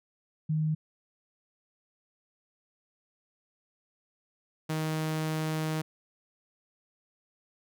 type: tone pair in turn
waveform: sine / sawtooth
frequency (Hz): 155.56 / 157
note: D#3 / D#3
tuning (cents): 0 / +16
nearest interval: unison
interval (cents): 16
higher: second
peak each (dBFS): -25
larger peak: neither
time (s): 0.49-0.75 / 4.69-5.82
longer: second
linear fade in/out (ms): 10
effects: none